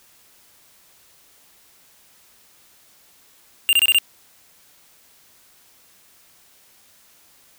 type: tone bursts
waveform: square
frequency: 2794 Hz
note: F7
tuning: in tune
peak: -13 dBFS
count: 5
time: 3.69-3.985 s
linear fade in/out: 0 ms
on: 39 ms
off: 25 ms
effects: white hiss -54 dBFS RMS until 7.58 s